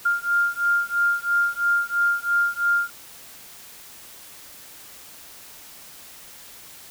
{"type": "beating tone pair", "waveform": "sine", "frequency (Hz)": [1400, 1403], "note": ["F6", "F6"], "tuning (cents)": [4, 8], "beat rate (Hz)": 3, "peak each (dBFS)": -22, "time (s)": [0.05, 2.9], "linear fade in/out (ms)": 10, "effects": ["white hiss -44 dBFS RMS until 6.9 s"]}